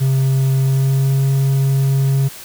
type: tone with pitch glide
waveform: triangle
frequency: 133.7 to 135.96 Hz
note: C3 to C#3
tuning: +38 to -33 cents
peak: -10 dBFS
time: 0-2.29 s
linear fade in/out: 20 ms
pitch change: +29 cents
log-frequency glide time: 0.58-1.23 s
effects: white hiss -35 dBFS RMS until 2.44 s